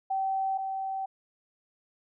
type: tone pair in turn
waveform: sine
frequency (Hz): 771 / 771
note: G5 / G5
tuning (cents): -29 / -29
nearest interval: unison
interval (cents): 0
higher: neither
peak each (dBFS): -26 / -30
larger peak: first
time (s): 0.1-0.58 / 0.58-1.06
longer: neither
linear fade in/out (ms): 10
effects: none